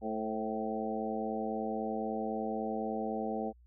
harmonic tone with a mistuned harmonic, 110 Hz, A2, in tune, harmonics 2 / 3 / 4 / 5 / 6 / 7, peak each -37 / -42 / -39 / -41 / -42 / -39 dBFS, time 0.01-3.53 s, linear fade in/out 50 ms, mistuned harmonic 5, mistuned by -44 cents, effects added 60 Hz sine -57 dBFS peak until 3.66 s

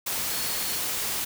sine tone in noise, 4345 Hz, C#8, 35 cents flat, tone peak -37 dBFS, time 0.31-0.79 s, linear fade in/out 10 ms, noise white, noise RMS -29 dBFS, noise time 0.06-1.25 s, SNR -11 dB, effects none

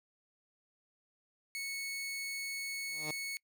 sawtooth tone, 2207 Hz, C#7, 8 cents flat, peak -34 dBFS, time 1.55-3.37 s, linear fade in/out 0 ms
10% pulse tone with exponential growth, 152.6 Hz, D#3, 33 cents flat, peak -29 dBFS, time 2.85-3.11 s, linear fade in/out 5 ms, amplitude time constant 55 ms
effects noise-tail reverb RT60 0.1 s tail -26 dB re dry

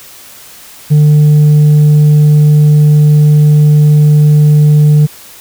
triangle tone with tanh clipping, 150 Hz, D3, 37 cents sharp, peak -3 dBFS, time 0.9-5.07 s, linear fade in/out 20 ms, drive 7 dB, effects white hiss -34 dBFS RMS until 5.4 s

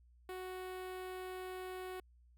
sawtooth tone with notch filter, 370 Hz, F#4, in tune, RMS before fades -45 dBFS, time 0.29-2 s, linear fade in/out 2 ms, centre 6000 Hz, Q 0.9, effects added 60 Hz sine -62 dBFS peak until 2.37 s

